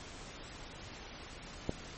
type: click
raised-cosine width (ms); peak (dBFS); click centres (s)
2; -18; 1.694
effects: pink hiss -48 dBFS RMS until 1.97 s + MP3 32 kbps